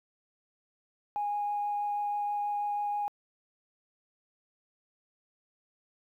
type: tone with vibrato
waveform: sine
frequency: 824 Hz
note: G#5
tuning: 14 cents flat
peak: -28 dBFS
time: 1.16-3.08 s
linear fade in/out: 0 ms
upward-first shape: triangle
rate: 6.2 Hz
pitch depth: 8 cents each way
effects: tanh soft clip ceiling -24 dBFS + 11-bit